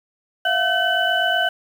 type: tone cluster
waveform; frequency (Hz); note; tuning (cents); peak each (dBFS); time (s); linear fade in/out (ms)
sine; 667 / 715 / 1527 / 2988; E5 / F5 / G6 / F#7; +20 / +41 / -46 / +16; -24 / -23 / -20 / -23; 0.45-1.49; 5
effects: 7-bit